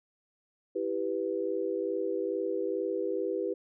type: chord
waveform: sine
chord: E minor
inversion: none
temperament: equal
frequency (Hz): 329.6 / 392 / 493.9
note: E4 / G4 / B4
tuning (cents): 0 / 0 / 0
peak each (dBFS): -35 / -32 / -33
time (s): 0.75-3.54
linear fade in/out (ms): 10
effects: none